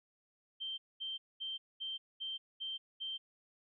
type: tone bursts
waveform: sine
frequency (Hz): 3136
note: G7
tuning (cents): 0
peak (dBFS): -38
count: 7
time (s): 0.6-3.18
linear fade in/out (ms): 20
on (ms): 180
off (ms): 220
effects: none